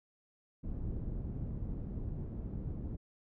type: low-pass noise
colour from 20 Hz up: pink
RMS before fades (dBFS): -39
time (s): 0.63-2.97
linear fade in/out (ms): 20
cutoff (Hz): 220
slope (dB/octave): 12
effects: none